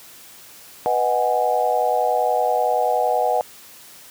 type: chord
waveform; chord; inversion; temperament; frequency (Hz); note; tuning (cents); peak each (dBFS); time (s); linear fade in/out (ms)
sine; G# minor seventh; first; equal; 493.9 / 622.3 / 740 / 830.6; B4 / D#5 / F#5 / G#5; 0 / 0 / 0 / 0; -23 / -23 / -20 / -24; 0.86-3.41; 0
effects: white hiss -44 dBFS RMS until 4.1 s + high-pass 80 Hz 12 dB/octave

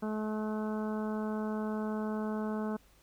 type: harmonic tone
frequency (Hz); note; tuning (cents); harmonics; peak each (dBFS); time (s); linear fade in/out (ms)
214.9; A3; -41; 1 / 2 / 3 / 4 / 5 / 6 / 7; -33 / -39 / -43 / -45 / -47 / -49 / -50; 0.02-2.77; 10
effects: added 50 Hz sine -65 dBFS peak until 3.02 s + pink hiss -65 dBFS RMS until 3.02 s

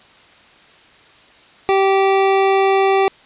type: tone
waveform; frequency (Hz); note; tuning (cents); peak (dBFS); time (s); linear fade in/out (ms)
25% pulse; 388.3; G4; -16; -8; 1.69-3.08; 0
effects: white hiss -47 dBFS RMS until 3.25 s + resampled to 8000 Hz

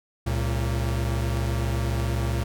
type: tone pair together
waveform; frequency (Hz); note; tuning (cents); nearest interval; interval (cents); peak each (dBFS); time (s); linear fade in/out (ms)
45% pulse; 67.5 / 115.2; C#2 / A#2; -45 / -20; major sixth; 925; -26; 0.26-2.44; 10
effects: none

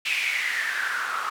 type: noise with band-pass filter sweep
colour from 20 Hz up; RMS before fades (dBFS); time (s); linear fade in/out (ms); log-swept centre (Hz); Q
white; -27; 0.05-1.3; 10; 2600 to 1200; 6.7
effects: none

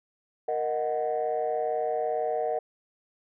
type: chord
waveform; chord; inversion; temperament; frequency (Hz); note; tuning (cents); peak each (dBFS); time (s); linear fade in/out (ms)
sine; D# minor; second; equal; 466.2 / 622.3 / 740; A#4 / D#5 / F#5; 0 / 0 / 0; -29; 0.48-2.59; 5
effects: tanh soft clip ceiling -19 dBFS

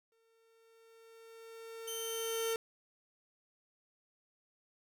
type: tone with exponential growth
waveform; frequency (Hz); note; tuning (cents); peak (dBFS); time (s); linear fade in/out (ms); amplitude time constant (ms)
45% pulse; 453.8; A#4; -47; -32; 0.12-2.56; 1; 530
type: tone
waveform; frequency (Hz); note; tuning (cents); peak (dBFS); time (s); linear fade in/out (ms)
15% pulse; 3105; G7; -17; -33; 1.87-2.54; 10
effects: none

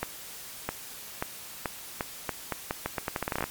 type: accelerating click train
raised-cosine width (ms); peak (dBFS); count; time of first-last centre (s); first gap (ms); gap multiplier
0.5; -13; 20; 0.03-3.44; 660; 0.81
effects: white hiss -43 dBFS RMS until 3.5 s + MP3 96 kbps

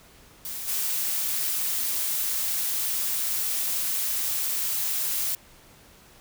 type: noise with level steps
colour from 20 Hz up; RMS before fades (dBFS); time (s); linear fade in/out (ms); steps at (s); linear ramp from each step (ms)
blue; -34 / -27; 0.45-5.35; 2; 0.67; 20
effects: pink hiss -53 dBFS RMS until 6.2 s

